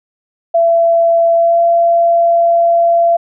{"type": "tone with pitch glide", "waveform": "sine", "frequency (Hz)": [672, 680.2], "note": ["E5", "F5"], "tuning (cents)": [33, -46], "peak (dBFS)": -7, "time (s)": [0.54, 3.17], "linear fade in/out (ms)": 10, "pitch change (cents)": 21, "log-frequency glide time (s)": [1.36, 1.6], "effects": []}